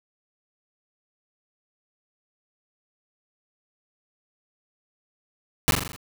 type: noise with echo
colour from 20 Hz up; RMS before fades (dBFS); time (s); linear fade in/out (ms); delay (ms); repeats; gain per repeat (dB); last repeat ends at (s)
pink; -18; 5.68-5.71; 0; 42; 6; -4; 5.962
effects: none